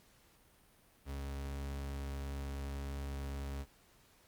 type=tone; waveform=40% pulse; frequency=69.3 Hz; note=C#2; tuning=in tune; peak=-38 dBFS; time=1.05-3.66 s; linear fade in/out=50 ms; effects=pink hiss -66 dBFS RMS until 4.27 s + Opus 48 kbps